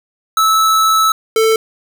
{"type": "tone pair in turn", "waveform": "square", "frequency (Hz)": [1307, 443.8], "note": ["E6", "A4"], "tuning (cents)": [-15, 15], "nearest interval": "octave + perfect fifth", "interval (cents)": 1870, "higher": "first", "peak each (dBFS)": -10, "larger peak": "neither", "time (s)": [[0.37, 1.12], [1.36, 1.56]], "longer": "first", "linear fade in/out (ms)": 2, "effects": []}